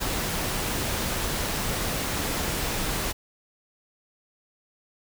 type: noise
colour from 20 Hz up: pink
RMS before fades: -28 dBFS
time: 0-3.13 s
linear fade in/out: 20 ms
effects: none